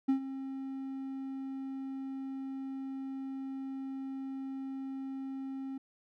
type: tone with ADSR envelope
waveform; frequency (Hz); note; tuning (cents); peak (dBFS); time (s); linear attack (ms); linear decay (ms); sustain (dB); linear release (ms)
triangle; 268.2; C4; +43; -21; 0.08-5.78; 13; 100; -14; 6
effects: none